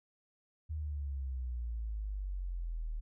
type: exponential sweep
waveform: sine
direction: down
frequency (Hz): 79 to 37.87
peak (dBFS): -35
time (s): 0.69-3.01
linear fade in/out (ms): 20
effects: none